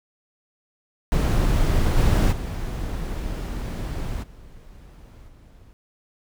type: noise with level steps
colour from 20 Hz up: brown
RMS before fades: -19 / -17 / -28 / -45 / -49 dBFS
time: 1.12-5.73 s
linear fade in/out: 0 ms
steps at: 1.96 / 2.31 / 4.22 / 5.27 s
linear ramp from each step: 20 ms
effects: none